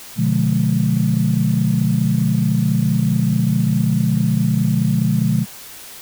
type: chord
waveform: sine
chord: B diminished seventh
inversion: none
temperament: just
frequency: 123.47 / 148.16 / 177.8 / 213.4 Hz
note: B2 / D3 / F3 / Ab3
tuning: 0 / +16 / +31 / +47 cents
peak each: -19 dBFS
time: 0.16-5.46 s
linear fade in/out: 50 ms
effects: tanh soft clip ceiling -4 dBFS + white hiss -37 dBFS RMS until 6.01 s